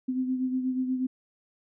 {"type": "beating tone pair", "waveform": "sine", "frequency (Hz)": [256.2, 264.5], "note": ["C4", "C4"], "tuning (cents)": [-36, 19], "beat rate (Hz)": 8.3, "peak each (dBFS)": [-26, -35], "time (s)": [0.08, 1.07], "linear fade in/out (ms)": 10, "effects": []}